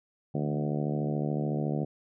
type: harmonic tone with a mistuned harmonic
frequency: 73.8 Hz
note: D2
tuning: 9 cents sharp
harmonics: 2 / 3 / 4 / 5 / 6 / 7 / 8 / 9 / 10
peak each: -30 / -34 / -36 / -38 / -40 / -41 / -42 / -43 / -44 dBFS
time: 0.34-1.85 s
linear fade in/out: 10 ms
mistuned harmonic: 2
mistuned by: +25 cents
effects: none